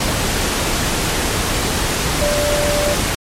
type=tone in noise; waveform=sine; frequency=587.3 Hz; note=D5; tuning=in tune; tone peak=-17 dBFS; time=2.21-2.94 s; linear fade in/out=5 ms; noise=pink; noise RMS=-18 dBFS; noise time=0-3.15 s; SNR=-2 dB; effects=low-pass 11000 Hz 12 dB/octave + MP3 64 kbps